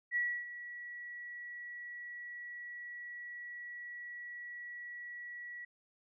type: tone with ADSR envelope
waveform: sine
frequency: 1934 Hz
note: B6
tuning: 37 cents flat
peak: -29 dBFS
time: 0.11-5.65 s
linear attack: 50 ms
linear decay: 290 ms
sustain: -14 dB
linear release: 7 ms
effects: none